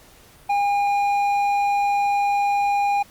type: tone with hard clipping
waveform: sine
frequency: 810 Hz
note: G#5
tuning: 43 cents flat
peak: -19 dBFS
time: 0.49-3.03 s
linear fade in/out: 10 ms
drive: 6 dB
effects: pink hiss -50 dBFS RMS until 3.1 s + Opus 48 kbps